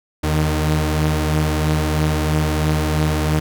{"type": "tone pair together", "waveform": "sawtooth", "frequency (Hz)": [78.1, 153.16], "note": ["D#2", "D#3"], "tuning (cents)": [7, -27], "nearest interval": "octave", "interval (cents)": 1166, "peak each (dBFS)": -15, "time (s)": [0.23, 3.4], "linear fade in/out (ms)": 10, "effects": []}